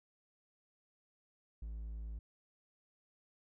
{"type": "tone", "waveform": "triangle", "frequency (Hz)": 55, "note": "A1", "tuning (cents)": 0, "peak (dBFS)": -39, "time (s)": [1.62, 2.19], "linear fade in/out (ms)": 5, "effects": []}